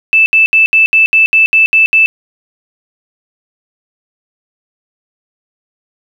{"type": "tone bursts", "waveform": "sine", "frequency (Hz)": 2637, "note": "E7", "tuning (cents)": 0, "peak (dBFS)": -4, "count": 10, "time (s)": [0.13, 2.06], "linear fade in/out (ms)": 0, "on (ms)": 130, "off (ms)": 70, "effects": ["7-bit"]}